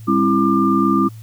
sine tone cluster, 200.3 / 268 / 333.2 / 1195 Hz, G3 / C4 / E4 / D6, +38 / +42 / +19 / +30 cents, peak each -18 dBFS, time 0.07-1.09 s, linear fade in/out 20 ms, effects added 111 Hz sine -33 dBFS peak until 1.22 s + white hiss -51 dBFS RMS until 1.22 s

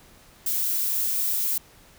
violet noise, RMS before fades -25 dBFS, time 0.46-1.58 s, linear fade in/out 5 ms, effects pink hiss -53 dBFS RMS until 1.98 s

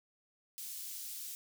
white high-pass noise, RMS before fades -44 dBFS, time 0.58-1.35 s, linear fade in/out 0 ms, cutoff 4400 Hz, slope 12 dB/octave, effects none

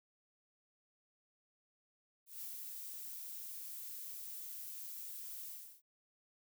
violet noise with ADSR envelope, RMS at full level -45 dBFS, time 2.26-5.82 s, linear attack 160 ms, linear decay 120 ms, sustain -2 dB, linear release 340 ms, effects none

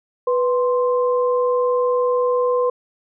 sine tone pair together, 493.9 / 1046.5 Hz, B4 / C6, 0 / 0 cents, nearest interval octave + minor second, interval 1300 cents, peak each -16 / -23 dBFS, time 0.27-2.7 s, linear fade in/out 5 ms, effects none

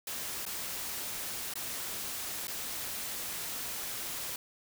white noise with dropouts, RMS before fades -38 dBFS, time 0.07-4.36 s, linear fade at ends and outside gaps 2 ms, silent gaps 0.453-0.463 / 1.538-1.555 / 2.471-2.48 s, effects none

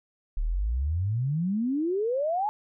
sine exponential sweep, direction up, 34.65 to 870 Hz, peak -24 dBFS, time 0.37-2.49 s, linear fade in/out 0 ms, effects none

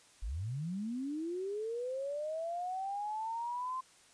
sine linear sweep, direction up, 41.71 to 1046.5 Hz, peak -35 dBFS, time 0.22-3.81 s, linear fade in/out 10 ms, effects white hiss -62 dBFS RMS until 4.13 s + resampled to 22050 Hz

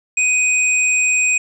sine tone pair together, 2500 / 7492 Hz, D#7 / A#8, +8 / +8 cents, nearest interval octave + perfect fifth, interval 1900 cents, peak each -14 / -19 dBFS, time 0.17-1.38 s, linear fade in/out 5 ms, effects none

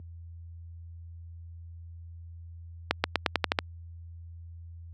accelerating click train, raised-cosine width 0.3 ms, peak -6 dBFS, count 8, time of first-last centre 2.91-3.588 s, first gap 130 ms, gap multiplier 0.9, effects added 84 Hz sine -27 dBFS peak until 4.93 s + high-pass 200 Hz 12 dB/octave

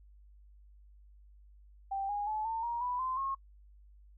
sine tone with pitch steps, 784 / 821.1 / 859.9 / 900.6 / 943.2 / 987.8 / 1034.5 / 1083.4 Hz, G5 / G#5 / A5 / A5 / A#5 / B5 / C6 / C#6, 0 / -20 / -40 / +40 / +20 / 0 / -20 / -40 cents, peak -32 dBFS, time 1.91-3.35 s, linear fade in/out 10 ms, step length 180 ms, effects noise-tail reverb RT60 0.1 s tail -25 dB re dry + added 50 Hz sine -55 dBFS peak until 4.17 s

